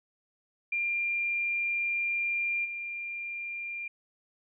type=tone with level steps; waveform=sine; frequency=2391 Hz; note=D7; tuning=30 cents sharp; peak=-27 / -34 dBFS; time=0.72-3.88 s; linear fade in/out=5 ms; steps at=2.64 s; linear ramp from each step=20 ms; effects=none